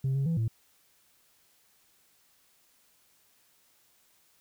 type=tone with pitch steps; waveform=sine; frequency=133.6 / 137.1 / 165.4 / 112.5 Hz; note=C3 / C#3 / E3 / A2; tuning=+36 / -19 / +6 / +39 cents; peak=-23 dBFS; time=0.04-0.48 s; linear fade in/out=5 ms; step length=110 ms; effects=tanh soft clip ceiling -24 dBFS + white hiss -66 dBFS RMS until 4.4 s

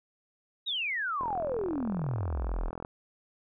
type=exponential sweep; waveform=sine; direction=down; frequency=3896 to 30.87 Hz; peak=-29 dBFS; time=0.66-2.71 s; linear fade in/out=20 ms
type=click train; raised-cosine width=1 ms; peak=-24 dBFS; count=70; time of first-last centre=1.21-2.849 s; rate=42.1 Hz
effects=none

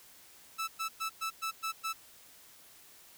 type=tone bursts; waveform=sawtooth; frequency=1314 Hz; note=E6; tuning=6 cents flat; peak=-29 dBFS; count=7; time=0.58-1.933 s; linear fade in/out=20 ms; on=99 ms; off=110 ms; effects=white hiss -57 dBFS RMS until 3.17 s

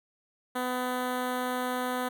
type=tone with notch filter; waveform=10% pulse; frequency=251.1 Hz; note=B3; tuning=29 cents sharp; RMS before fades=-31 dBFS; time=0.55-2.09 s; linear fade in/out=10 ms; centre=5300 Hz; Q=1; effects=none

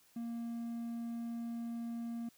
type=tone; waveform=triangle; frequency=233.1 Hz; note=A#3; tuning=in tune; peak=-36 dBFS; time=0.16-2.29 s; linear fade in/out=5 ms; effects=white hiss -67 dBFS RMS until 2.37 s

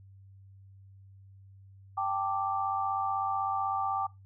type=chord; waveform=sine; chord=G suspended second; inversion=none; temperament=equal; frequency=784 / 880 / 1174.7 Hz; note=G5 / A5 / D6; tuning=0 / 0 / 0 cents; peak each=-31 / -36 / -32 dBFS; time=1.97-4.07 s; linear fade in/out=10 ms; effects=noise-tail reverb RT60 0.2 s tail -19 dB re dry + added 97 Hz sine -51 dBFS peak until 4.25 s

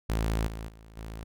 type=tone with level steps; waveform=sawtooth; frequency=54.9 Hz; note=A1; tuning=3 cents flat; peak=-22 / -32 / -45 / -34 dBFS; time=0.09-1.24 s; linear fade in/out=10 ms; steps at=0.47 / 0.68 / 0.97 s; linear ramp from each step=5 ms; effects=none

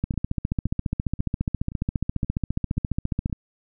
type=two click trains; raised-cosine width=5 ms; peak=-24 / -11 dBFS; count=7 / 49; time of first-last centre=0.14-3.298 / 0.04-3.328 s; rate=1.9 / 14.6 Hz; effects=none

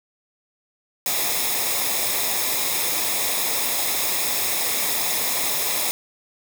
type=noise with comb filter; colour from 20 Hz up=white; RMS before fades=-23 dBFS; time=1.06-5.91 s; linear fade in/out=0 ms; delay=0.67 ms; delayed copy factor=-0.6; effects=none

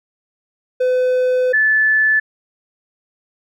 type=tone pair in turn; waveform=triangle / sine; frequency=506 / 1740.8 Hz; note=B4 / A6; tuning=+42 / -19 cents; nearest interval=octave + major sixth; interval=2139 cents; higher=second; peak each=-11 dBFS; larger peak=neither; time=0.8-1.53 / 1.53-2.2 s; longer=first; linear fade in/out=10 ms; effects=none

